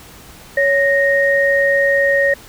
sine tone pair together, 557 / 1861.7 Hz, C#5 / A#6, +8 / -3 cents, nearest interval octave + major sixth, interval 2089 cents, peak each -14 / -14 dBFS, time 0.57-2.34 s, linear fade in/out 5 ms, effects pink hiss -40 dBFS RMS until 2.48 s

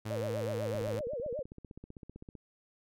sawtooth tone with pitch glide, 108.7 to 106.96 Hz, A2 to A2, -21 to -49 cents, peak -32 dBFS, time 0.05-1 s, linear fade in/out 10 ms, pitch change -28 cents, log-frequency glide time 0.47-0.79 s
sine tone with vibrato, 533 Hz, C5, 32 cents sharp, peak -34 dBFS, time 0.1-1.43 s, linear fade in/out 10 ms, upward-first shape sine, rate 8 Hz, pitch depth 250 cents each way
click train, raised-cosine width 3 ms, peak -34 dBFS, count 26, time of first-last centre 0.75-2.353 s, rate 15.6 Hz
effects none

